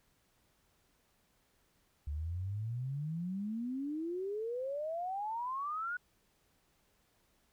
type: exponential sweep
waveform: sine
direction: up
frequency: 70.6 to 1480 Hz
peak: -35 dBFS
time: 2.07-5.97 s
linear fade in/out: 5 ms
effects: pink hiss -73 dBFS RMS until 7.52 s